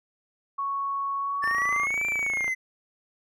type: tone with pitch glide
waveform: sine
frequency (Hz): 1108.7 to 1149.1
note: C#6 to D6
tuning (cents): 0 to -38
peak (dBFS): -26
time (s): 0.58-1.86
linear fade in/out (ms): 10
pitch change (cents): +62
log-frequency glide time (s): 1.18-1.74
type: linear two-way sweep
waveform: triangle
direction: up then down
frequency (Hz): 1749 to 2364 to 2029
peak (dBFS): -23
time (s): 1.42-2.55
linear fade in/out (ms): 20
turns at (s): 2.07
type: click train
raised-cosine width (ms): 0.5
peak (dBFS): -22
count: 30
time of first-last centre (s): 1.44-2.479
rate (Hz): 27.9
effects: none